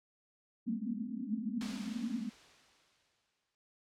white band-pass noise, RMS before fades -38 dBFS, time 0.66-2.3 s, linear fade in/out 10 ms, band 200 to 260 Hz, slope 96 dB/octave
white noise with exponential decay, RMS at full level -41 dBFS, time 1.61-3.55 s, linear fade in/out 0 ms, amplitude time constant 420 ms
effects low-pass 5000 Hz 12 dB/octave

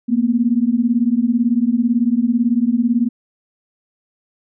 sine beating tone pair, 228.3 / 246.3 Hz, A#3 / B3, -36 / -5 cents, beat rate 18 Hz, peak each -16 dBFS, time 0.08-3.09 s, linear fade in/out 20 ms, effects none

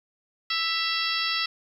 harmonic tone with a mistuned harmonic, 659.3 Hz, E5, in tune, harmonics 2 / 3 / 4 / 5 / 6 / 7 / 8, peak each -32 / -32 / -32 / -32 / -32 / -32 / -32 dBFS, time 0.5-1.46 s, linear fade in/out 5 ms, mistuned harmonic 4, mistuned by +37 cents, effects 9-bit

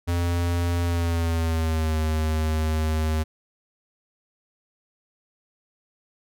square tone with pitch glide, 86.5 to 78.41 Hz, F2 to D#2, -16 to +14 cents, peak -22 dBFS, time 0.07-3.24 s, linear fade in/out 20 ms, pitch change -170 cents, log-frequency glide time 0.82-1.97 s, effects none

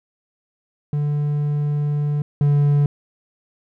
triangle tone pair in turn, 146.83 / 144.64 Hz, D3 / D3, 0 / -26 cents, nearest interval unison, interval 26 cents, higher first, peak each -16 / -11 dBFS, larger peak second, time 0.93-2.22 / 2.41-2.86 s, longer first, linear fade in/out 2 ms, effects none

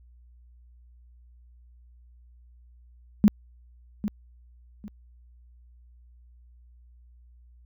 sine tone with echo, 207.7 Hz, G#3, in tune, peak -12 dBFS, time 3.24-3.28 s, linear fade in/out 0 ms, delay 800 ms, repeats 2, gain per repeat -12 dB, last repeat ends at 4.88 s, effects added 60 Hz sine -51 dBFS peak until 7.65 s

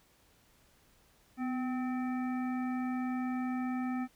harmonic tone with a mistuned harmonic, 257.7 Hz, C4, 26 cents flat, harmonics 1 / 3 / 5 / 7 / 9, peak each -32 / -42 / -46 / -49 / -51 dBFS, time 1.37-4.08 s, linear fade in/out 50 ms, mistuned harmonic 1, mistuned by -42 cents, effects pink hiss -66 dBFS RMS until 4.15 s

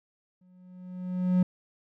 triangle tone with exponential growth, 182 Hz, F#3, 28 cents flat, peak -16 dBFS, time 0.41-1.43 s, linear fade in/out 5 ms, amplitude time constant 220 ms, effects none

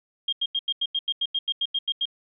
sine tone bursts, 3225 Hz, G7, 48 cents sharp, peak -22 dBFS, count 14, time 0.28-2.055 s, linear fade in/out 5 ms, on 46 ms, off 87 ms, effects none

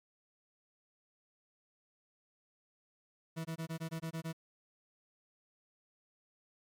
40% pulse tone bursts, 162.7 Hz, E3, 22 cents flat, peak -36 dBFS, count 9, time 3.36-4.33 s, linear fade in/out 20 ms, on 90 ms, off 20 ms, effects MP3 96 kbps

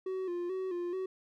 triangle tone with vibrato, 363.1 Hz, F#4, 33 cents flat, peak -31 dBFS, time 0.06-1.06 s, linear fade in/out 5 ms, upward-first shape square, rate 2.3 Hz, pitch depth 62 cents each way, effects none

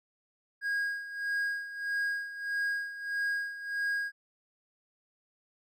triangle tone with tremolo, 1636 Hz, G#6, 26 cents flat, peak -26 dBFS, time 0.61-4.12 s, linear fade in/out 50 ms, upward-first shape sine, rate 1.6 Hz, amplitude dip 75%, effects none

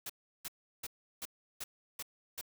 white noise bursts, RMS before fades -41 dBFS, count 7, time 0.06-2.412 s, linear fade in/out 5 ms, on 36 ms, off 350 ms, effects none

